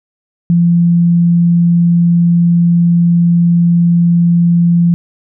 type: tone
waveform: sine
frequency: 171.5 Hz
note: F3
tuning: 31 cents flat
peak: -6 dBFS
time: 0.5-4.94 s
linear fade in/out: 0 ms
effects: none